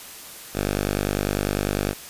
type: tone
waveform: 5% pulse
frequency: 50 Hz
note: G1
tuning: 35 cents sharp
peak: -11 dBFS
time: 0.53-1.95 s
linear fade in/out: 50 ms
effects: white hiss -40 dBFS RMS until 2.09 s + resampled to 32000 Hz